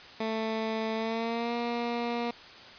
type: tone with pitch glide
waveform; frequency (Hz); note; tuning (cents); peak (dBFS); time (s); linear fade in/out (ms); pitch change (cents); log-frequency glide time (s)
15% pulse; 221.3 to 237.2; A3 to A#3; +10 to +30; -23; 0.2-2.31; 5; +120; 0.95-1.54
effects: white hiss -48 dBFS RMS until 2.78 s + resampled to 11025 Hz